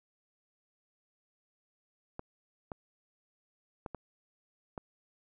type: clicks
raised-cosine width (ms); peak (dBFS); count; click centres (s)
1; -25; 5; 2.194 / 2.718 / 3.862 / 3.947 / 4.778
effects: none